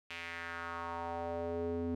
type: tone with band-pass filter sweep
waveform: square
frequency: 84.6 Hz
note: E2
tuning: 45 cents sharp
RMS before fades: -39 dBFS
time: 0.1-1.95 s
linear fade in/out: 5 ms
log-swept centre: 2600 to 300 Hz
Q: 2.7
effects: none